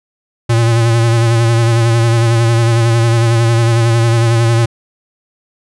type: tone with vibrato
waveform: square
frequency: 115.9 Hz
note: A#2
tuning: 10 cents flat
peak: -9 dBFS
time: 0.49-4.66 s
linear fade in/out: 10 ms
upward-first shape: sine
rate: 11 Hz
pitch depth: 37 cents each way
effects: resampled to 24000 Hz